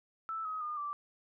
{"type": "tone with pitch steps", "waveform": "sine", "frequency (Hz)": [1318.5, 1266.3, 1216.1, 1167.9], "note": ["E6", "D#6", "D#6", "D6"], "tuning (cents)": [0, 30, -40, -10], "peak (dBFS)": -35, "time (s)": [0.29, 0.93], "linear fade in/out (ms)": 0, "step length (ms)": 160, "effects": []}